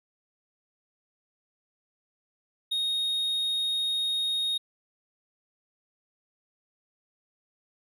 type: tone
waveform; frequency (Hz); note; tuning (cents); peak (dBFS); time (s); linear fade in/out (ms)
triangle; 3727; A#7; -1; -24; 2.71-4.58; 10
effects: none

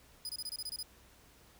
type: tone bursts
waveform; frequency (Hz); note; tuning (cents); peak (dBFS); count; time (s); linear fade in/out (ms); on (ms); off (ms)
sawtooth; 4978; D#8; 0; -35; 9; 0.25-0.828; 2; 42; 25
effects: added 61 Hz sine -65 dBFS peak until 1.59 s + pink hiss -62 dBFS RMS until 1.59 s

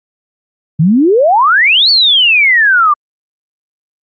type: exponential two-way sweep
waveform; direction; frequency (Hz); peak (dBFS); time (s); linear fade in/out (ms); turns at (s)
sine; up then down; 146.3 to 4561 to 1153; -5; 0.79-2.94; 10; 1.9
effects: Opus 48 kbps

